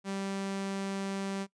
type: tone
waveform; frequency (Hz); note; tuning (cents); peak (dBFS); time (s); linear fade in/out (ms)
sawtooth; 195.5; G3; -4; -29; 0.04-1.47; 50
effects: noise-tail reverb RT60 0.1 s tail -20 dB re dry + resampled to 22050 Hz